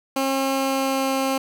15% pulse tone with pitch glide, 269.5 to 267.6 Hz, C#4 to C4, -49 to +39 cents, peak -14 dBFS, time 0.16-1.38 s, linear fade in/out 5 ms, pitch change -12 cents, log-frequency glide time 0.56-1.12 s, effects none

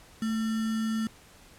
sine tone with sample-and-hold, 221.2 Hz, A3, 9 cents sharp, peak -26 dBFS, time 0.22-1.07 s, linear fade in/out 2 ms, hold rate 1575 Hz, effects pink hiss -54 dBFS RMS until 1.58 s + low-pass 12000 Hz 12 dB/octave

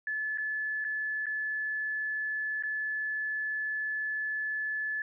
sine tone with dropouts, 1727 Hz, A6, 33 cents flat, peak -30 dBFS, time 0.07-5.02 s, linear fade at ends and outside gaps 2 ms, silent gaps 0.375-0.382 / 0.843-0.848 / 1.258-1.266 / 2.625-2.635 s, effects none

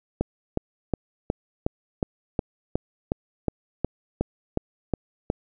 click train, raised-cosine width 2 ms, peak -9 dBFS, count 15, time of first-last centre 0.21-5.301 s, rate 2.75 Hz, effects none

